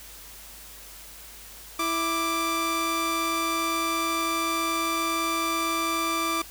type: tone pair together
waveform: sawtooth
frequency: 329.6 / 1178.3 Hz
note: E4 / D6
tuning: 0 / +5 cents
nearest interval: octave + minor seventh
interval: 2205 cents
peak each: -26 / -22 dBFS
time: 1.79-6.42 s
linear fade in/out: 5 ms
effects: added 50 Hz sine -51 dBFS peak until 6.5 s + white hiss -45 dBFS RMS until 6.5 s